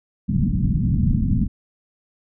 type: low-pass noise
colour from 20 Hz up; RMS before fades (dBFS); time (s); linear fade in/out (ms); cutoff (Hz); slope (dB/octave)
white; -19; 0.28-1.48; 20; 230; 48
effects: none